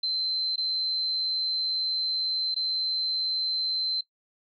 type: tone with dropouts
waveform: sine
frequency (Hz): 4091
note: C8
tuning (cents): -40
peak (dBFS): -25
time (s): 0.03-4.01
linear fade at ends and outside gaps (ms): 5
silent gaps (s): 0.56-0.578 / 2.545-2.562
effects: noise-tail reverb RT60 0.1 s tail -21 dB re dry